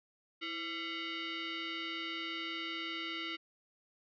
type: tone with frequency modulation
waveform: sine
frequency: 329.4 Hz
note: E4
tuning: 1 cent flat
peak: -37 dBFS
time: 0.41-3.37 s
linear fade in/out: 20 ms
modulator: 846 Hz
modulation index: 4
effects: none